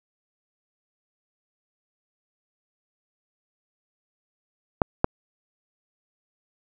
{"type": "clicks", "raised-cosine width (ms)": 1, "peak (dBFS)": -3, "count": 2, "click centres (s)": [4.818, 5.044], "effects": []}